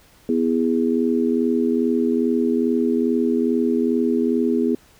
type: chord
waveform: sine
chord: E major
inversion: second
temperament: just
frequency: 247.2 / 329.6 / 412 Hz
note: B3 / E4 / G#4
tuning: +2 / 0 / -14 cents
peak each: -19 / -23 / -22 dBFS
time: 0.29-4.75 s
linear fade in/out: 2 ms
effects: pink hiss -53 dBFS RMS until 4.99 s